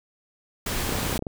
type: noise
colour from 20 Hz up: pink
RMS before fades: -28 dBFS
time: 0.66-1.18 s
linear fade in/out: 5 ms
type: clicks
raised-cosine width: 2 ms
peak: -17 dBFS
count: 12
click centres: 0.892 / 0.924 / 0.954 / 0.986 / 1.031 / 1.066 / 1.096 / 1.127 / 1.158 / 1.192 / 1.224 / 1.268 s
effects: none